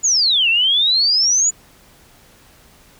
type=exponential two-way sweep; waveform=sine; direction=down then up; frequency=7050 to 2637 to 7050 Hz; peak=-12 dBFS; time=0.03-1.51 s; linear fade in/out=20 ms; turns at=0.49 s; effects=pink hiss -49 dBFS RMS until 2.99 s